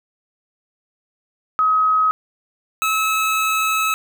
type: tone pair in turn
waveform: sine / 25% pulse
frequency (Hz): 1270 / 1294.4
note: D#6 / E6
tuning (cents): +35 / -32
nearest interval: unison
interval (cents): 33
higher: second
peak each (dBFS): -13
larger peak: neither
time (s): 1.59-2.11 / 2.82-3.94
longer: second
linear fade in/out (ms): 0
effects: none